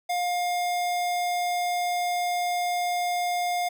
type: tone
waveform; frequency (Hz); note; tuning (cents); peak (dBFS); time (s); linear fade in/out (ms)
square; 709; F5; +26; -25; 0.09-3.69; 10
effects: none